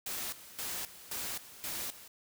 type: noise with tremolo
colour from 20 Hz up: white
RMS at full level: -38 dBFS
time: 0.06-2.08 s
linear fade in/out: 5 ms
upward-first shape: square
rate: 1.9 Hz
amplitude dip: 80%
effects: none